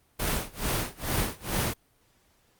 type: noise with tremolo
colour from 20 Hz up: pink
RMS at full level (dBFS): -26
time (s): 0.19-1.74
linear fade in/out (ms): 10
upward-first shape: sine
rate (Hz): 2.3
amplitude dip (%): 95
effects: pink hiss -66 dBFS RMS until 2.59 s + Opus 32 kbps